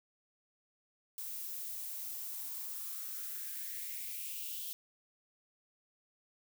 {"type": "noise with high-pass filter sweep", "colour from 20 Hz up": "violet", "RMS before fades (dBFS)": -42, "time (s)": [1.18, 4.73], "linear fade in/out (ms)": 0, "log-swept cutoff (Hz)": [430, 3300], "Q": 4.3, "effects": []}